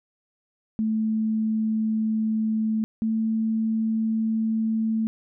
sine tone pair in turn, 219.1 / 221.8 Hz, A3 / A3, -7 / +14 cents, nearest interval unison, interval 21 cents, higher second, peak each -21 dBFS, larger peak neither, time 0.79-2.84 / 3.02-5.07 s, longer neither, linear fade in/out 0 ms, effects none

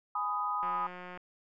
sine chord, G# minor, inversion none, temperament just, 830.6 / 996.7 / 1245.9 Hz, G#5 / B5 / D#6, 0 / +16 / +2 cents, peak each -37 / -36 / -32 dBFS, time 0.15-0.87 s, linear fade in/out 5 ms
click train, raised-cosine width 0.5 ms, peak -30 dBFS, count 99, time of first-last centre 0.63-1.174 s, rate 180 Hz
effects none

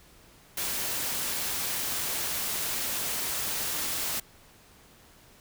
white noise, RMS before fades -31 dBFS, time 0.57-4.2 s, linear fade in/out 5 ms, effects pink hiss -56 dBFS RMS until 5.4 s

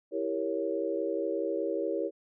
sine chord, E diminished seventh, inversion none, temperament equal with one note detuned, 329.6 / 394.5 / 466.2 / 554.4 Hz, E4 / G4 / Bb4 / Db5, 0 / +11 / 0 / 0 cents, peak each -34 dBFS, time 0.11-2.11 s, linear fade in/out 50 ms, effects none

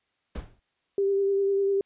brown noise with exponential decay, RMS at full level -29 dBFS, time 0.35-0.6 s, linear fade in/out 5 ms, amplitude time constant 54 ms
sine tone with vibrato, 394.9 Hz, G4, 13 cents sharp, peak -21 dBFS, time 0.98-1.81 s, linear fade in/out 2 ms, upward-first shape sine, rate 10 Hz, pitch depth 18 cents each way
effects white hiss -74 dBFS RMS until 1.85 s + resampled to 8000 Hz

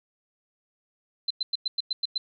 sine tone bursts, 4069 Hz, C8, 49 cents flat, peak -23 dBFS, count 8, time 1.28-2.18 s, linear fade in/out 5 ms, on 25 ms, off 100 ms, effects none

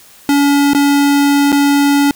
square tone with dropouts, 284.1 Hz, C#4, 43 cents sharp, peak -9 dBFS, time 0.29-2.11 s, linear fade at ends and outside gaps 1 ms, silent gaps 0.734-0.748 / 1.52-1.526 s, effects white hiss -42 dBFS RMS until 2.15 s

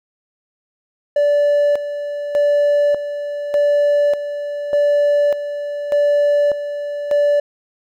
triangle tone with tremolo, 581 Hz, D5, 19 cents flat, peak -9 dBFS, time 1.16-7.4 s, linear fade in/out 5 ms, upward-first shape square, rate 0.84 Hz, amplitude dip 70%, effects tanh soft clip ceiling -5 dBFS

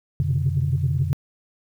sine tone cluster, 90.1 / 127.8 / 135.3 / 146.2 Hz, F#2 / C3 / C#3 / D3, -45 / -40 / -42 / -7 cents, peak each -24 dBFS, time 0.2-1.13 s, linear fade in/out 0 ms, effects tanh soft clip ceiling -11 dBFS + 9-bit

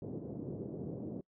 pink band-pass noise, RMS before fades -42 dBFS, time 0.02-1.21 s, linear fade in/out 2 ms, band 120 to 450 Hz, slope 24 dB/octave, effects noise-tail reverb RT60 0.1 s tail -24 dB re dry

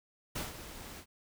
pink noise with ADSR envelope, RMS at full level -36 dBFS, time 0.35-1.06 s, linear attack 10 ms, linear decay 160 ms, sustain -11 dB, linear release 76 ms, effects none

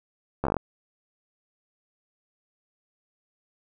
slowing click train, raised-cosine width 1 ms, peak -12 dBFS, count 8, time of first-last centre 0.44-0.567 s, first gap 13 ms, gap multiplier 1.11, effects none

